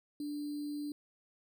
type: tone with sample-and-hold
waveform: sine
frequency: 293.7 Hz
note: D4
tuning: in tune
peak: -36 dBFS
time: 0.2-0.92 s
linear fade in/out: 2 ms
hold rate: 4410 Hz
effects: none